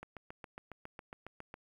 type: click train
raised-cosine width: 0.5 ms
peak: -30 dBFS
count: 12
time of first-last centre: 0.03-1.541 s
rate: 7.28 Hz
effects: 10-bit